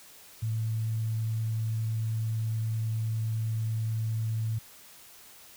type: tone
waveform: sine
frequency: 111.3 Hz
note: A2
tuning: 20 cents sharp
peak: -27 dBFS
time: 0.42-4.59 s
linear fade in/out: 10 ms
effects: white hiss -52 dBFS RMS until 5.56 s